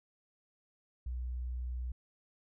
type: tone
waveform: sine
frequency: 61.74 Hz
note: B1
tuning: in tune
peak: -35 dBFS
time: 1.06-1.92 s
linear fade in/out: 5 ms
effects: none